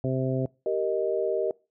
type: harmonic tone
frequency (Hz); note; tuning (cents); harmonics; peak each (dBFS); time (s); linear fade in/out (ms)
130.81; C3; 0; 1 / 2 / 3 / 4 / 5; -27 / -30 / -32 / -33 / -34; 0.04-0.46; 2
type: chord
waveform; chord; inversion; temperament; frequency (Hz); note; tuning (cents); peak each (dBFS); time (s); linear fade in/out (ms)
sine; Eb major; first; just; 388.9 / 466.7 / 622.3; G4 / Bb4 / Eb5; -14 / +2 / 0; -28; 0.66-1.51; 2
effects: noise-tail reverb RT60 0.3 s tail -24 dB re dry